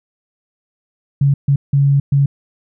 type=tone bursts at uneven times; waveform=sine; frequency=140 Hz; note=C#3; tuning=18 cents sharp; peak=-9 dBFS; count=4; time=1.21-1.34 / 1.48-1.56 / 1.73-2 / 2.12-2.26 s; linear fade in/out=5 ms; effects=none